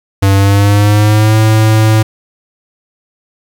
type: tone with pitch glide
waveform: square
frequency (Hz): 98 to 109.37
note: G2 to A2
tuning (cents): 0 to -10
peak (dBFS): -6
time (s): 0.22-2.03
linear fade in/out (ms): 10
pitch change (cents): +190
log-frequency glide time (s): 0.35-1.37
effects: 7-bit